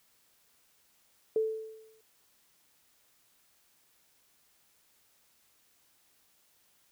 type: tone with exponential decay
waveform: sine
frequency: 440 Hz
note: A4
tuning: in tune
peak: -23 dBFS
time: 1.36-2.01 s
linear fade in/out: 2 ms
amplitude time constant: 140 ms
effects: white hiss -68 dBFS RMS until 6.91 s